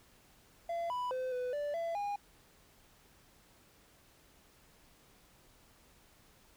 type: tone with pitch steps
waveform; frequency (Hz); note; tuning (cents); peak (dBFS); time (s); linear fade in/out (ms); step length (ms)
triangle; 680 / 990 / 513 / 499.1 / 584 / 671 / 815; F5 / B5 / C5 / B4 / D5 / E5 / G#5; -46 / +4 / -34 / +18 / -10 / +31 / -33; -32; 0.69-2.16; 5; 210
effects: pink hiss -64 dBFS RMS until 6.56 s